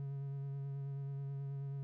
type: tone with vibrato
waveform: triangle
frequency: 138.59 Hz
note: C#3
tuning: in tune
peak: -37 dBFS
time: 0-1.83 s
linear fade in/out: 0 ms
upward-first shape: sine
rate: 9.3 Hz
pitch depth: 18 cents each way
effects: none